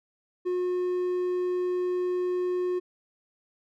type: tone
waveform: triangle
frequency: 361 Hz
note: F#4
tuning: 43 cents flat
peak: -23 dBFS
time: 0.45-2.8 s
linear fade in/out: 20 ms
effects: none